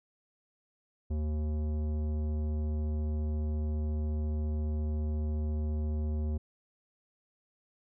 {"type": "tone with tanh clipping", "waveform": "sine", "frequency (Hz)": 76.2, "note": "D#2", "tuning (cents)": -36, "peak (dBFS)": -31, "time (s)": [1.1, 6.38], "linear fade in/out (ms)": 10, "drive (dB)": 14, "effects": []}